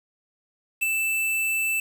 square tone with ADSR envelope, 2647 Hz, E7, 7 cents sharp, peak -19 dBFS, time 0.81-1.8 s, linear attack 20 ms, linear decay 10 ms, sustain -4 dB, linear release 3 ms, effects 8-bit

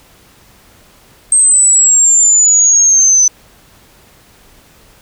sine exponential sweep, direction down, 8372 to 6030 Hz, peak -5 dBFS, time 1.32-3.28 s, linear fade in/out 2 ms, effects pink hiss -45 dBFS RMS until 5.01 s

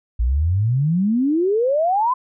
sine exponential sweep, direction up, 55 to 1046.5 Hz, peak -15 dBFS, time 0.19-2.14 s, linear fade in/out 10 ms, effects none

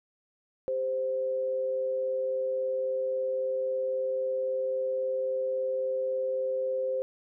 sine tone pair together, 397.3 / 521 Hz, G4 / C5, +23 / -7 cents, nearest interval perfect fourth, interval 470 cents, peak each -38 / -27 dBFS, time 0.68-7.02 s, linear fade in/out 0 ms, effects none

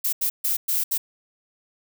violet noise bursts at uneven times, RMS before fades -23 dBFS, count 5, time 0.04-0.13 / 0.21-0.3 / 0.44-0.57 / 0.68-0.84 / 0.91-0.98 s, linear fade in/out 10 ms, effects none

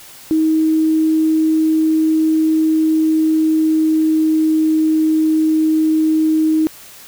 sine tone with pitch glide, 316.2 to 314.4 Hz, D#4 to D#4, +28 to +18 cents, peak -11 dBFS, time 0.31-6.67 s, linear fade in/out 0 ms, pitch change -10 cents, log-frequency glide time 2.75-4.65 s, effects white hiss -39 dBFS RMS until 7.07 s

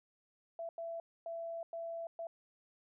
sine tone bursts at uneven times, 668 Hz, E5, 23 cents sharp, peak -39 dBFS, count 5, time 0.59-0.69 / 0.78-1 / 1.26-1.63 / 1.73-2.07 / 2.19-2.27 s, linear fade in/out 2 ms, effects none

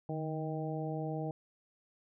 harmonic tone with a mistuned harmonic, 157.6 Hz, D#3, 23 cents sharp, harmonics 1 / 2 / 3 / 4 / 5, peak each -37 / -41 / -42 / -43 / -44 dBFS, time 0.09-1.31 s, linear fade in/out 2 ms, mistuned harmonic 1, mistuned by -52 cents, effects none

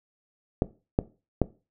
clicks, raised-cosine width 2 ms, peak -7 dBFS, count 3, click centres 0.621 / 0.989 / 1.417 s, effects noise-tail reverb RT60 0.3 s tail -18 dB re dry

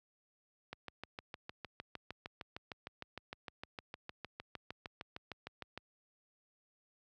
click train, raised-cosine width 0.3 ms, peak -27 dBFS, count 34, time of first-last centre 0.73-5.776 s, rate 6.54 Hz, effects high-pass 60 Hz 12 dB/octave

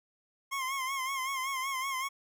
25% pulse tone with vibrato, 1066 Hz, C6, 32 cents sharp, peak -28 dBFS, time 0.51-2.09 s, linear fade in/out 20 ms, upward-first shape sine, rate 5.3 Hz, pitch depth 65 cents each way, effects none

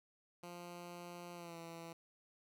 10% pulse tone with pitch glide, 174.61 to 166.92 Hz, F3 to E3, 0 to +22 cents, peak -40 dBFS, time 0.43-1.93 s, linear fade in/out 5 ms, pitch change -78 cents, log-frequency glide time 1.34-1.57 s, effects none

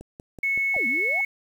click train, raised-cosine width 2 ms, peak -27 dBFS, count 5, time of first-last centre 0.01-0.765 s, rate 5.3 Hz
sine tone, 2200 Hz, C#7, 14 cents flat, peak -21 dBFS, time 0.43-1.25 s, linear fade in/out 5 ms
sine exponential two-way sweep, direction down then up, 832 to 221.4 to 832 Hz, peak -31 dBFS, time 0.74-1.21 s, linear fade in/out 2 ms, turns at 0.87 s
effects 8-bit

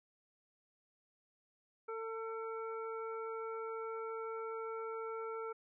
harmonic tone, 448.8 Hz, A4, 34 cents sharp, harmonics 1 / 2 / 3 / 5, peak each -41 / -50 / -45 / -57 dBFS, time 1.88-5.53 s, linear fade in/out 10 ms, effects none

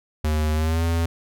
square tone with pitch glide, 76.9 to 83.38 Hz, D#2 to E2, -20 to +20 cents, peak -20 dBFS, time 0.24-1.06 s, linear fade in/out 5 ms, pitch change +140 cents, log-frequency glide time 0.53-0.84 s, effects none

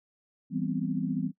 sine chord, C major seventh, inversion first, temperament equal, 164.81 / 196 / 246.9 / 261.6 Hz, E3 / G3 / B3 / C4, 0 / 0 / 0 / 0 cents, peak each -33 dBFS, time 0.5-1.32 s, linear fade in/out 50 ms, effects noise-tail reverb RT60 0.1 s tail -19 dB re dry

